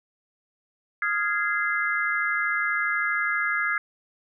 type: chord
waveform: sine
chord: F minor seventh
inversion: third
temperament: equal with one note detuned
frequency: 1244.5 / 1396.9 / 1661.2 / 2069 Hz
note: Eb6 / F6 / Ab6 / C7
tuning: 0 / 0 / 0 / -20 cents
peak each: -31 / -29 / -26 / -28 dBFS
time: 1.02-3.78 s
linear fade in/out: 2 ms
effects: none